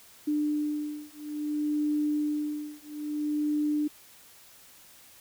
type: beating tone pair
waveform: sine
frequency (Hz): 298.2 / 298.79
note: D4 / D4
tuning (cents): +27 / +30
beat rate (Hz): 0.59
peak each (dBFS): -30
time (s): 0.27-3.88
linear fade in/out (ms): 10
effects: white hiss -54 dBFS RMS until 5.2 s